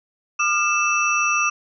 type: tone cluster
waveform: sine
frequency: 1201 / 1393 / 2641 / 5810 Hz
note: D6 / F6 / E7 / F#8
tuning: +38 / -5 / +3 / -32 cents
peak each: -21 / -28 / -20 / -27 dBFS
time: 0.39-1.5 s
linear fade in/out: 10 ms
effects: none